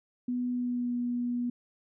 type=tone with pitch glide; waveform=sine; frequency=246.9 to 242.8 Hz; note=B3 to B3; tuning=0 to -29 cents; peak=-28 dBFS; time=0.28-1.5 s; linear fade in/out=5 ms; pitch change=-29 cents; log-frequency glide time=0.52-0.94 s; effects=none